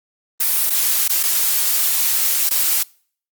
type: noise with dropouts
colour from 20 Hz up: blue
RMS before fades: -17 dBFS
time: 0.4-2.83 s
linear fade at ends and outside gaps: 5 ms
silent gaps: 0.697-0.703 / 1.08-1.095 / 1.23-1.234 / 2.493-2.508 s
effects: noise-tail reverb RT60 0.5 s tail -25 dB re dry + Opus 32 kbps